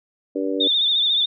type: harmonic tone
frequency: 96.5 Hz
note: G2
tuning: 27 cents flat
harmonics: 3 / 4 / 5 / 6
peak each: -24 / -28 / -26 / -31 dBFS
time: 0.35-0.68 s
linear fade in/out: 10 ms
type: tone with vibrato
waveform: sine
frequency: 3592 Hz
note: A7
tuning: 35 cents sharp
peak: -16 dBFS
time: 0.6-1.26 s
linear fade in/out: 10 ms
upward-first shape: triangle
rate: 14 Hz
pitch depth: 77 cents each way
effects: none